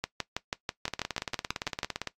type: two click trains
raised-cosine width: 0.2 ms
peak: -14 / -12 dBFS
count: 22 / 12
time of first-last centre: 0.88-2.073 / 0.04-1.832 s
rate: 17.6 / 6.14 Hz
effects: noise-tail reverb RT60 0.1 s tail -18 dB re dry + AAC 64 kbps